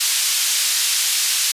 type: band-pass noise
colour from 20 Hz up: pink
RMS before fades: -19 dBFS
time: 0-1.52 s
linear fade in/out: 10 ms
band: 3700 to 11000 Hz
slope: 12 dB/octave
effects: resampled to 32000 Hz